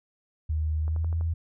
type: tone with pitch glide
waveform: sine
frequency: 77.78 to 82.41 Hz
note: D#2 to E2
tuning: 0 to 0 cents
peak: -24 dBFS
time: 0.49-1.34 s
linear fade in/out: 10 ms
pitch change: +100 cents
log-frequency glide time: 0.84-1.09 s
type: click train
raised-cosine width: 1 ms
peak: -31 dBFS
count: 5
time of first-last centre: 0.88-1.211 s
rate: 12.1 Hz
effects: none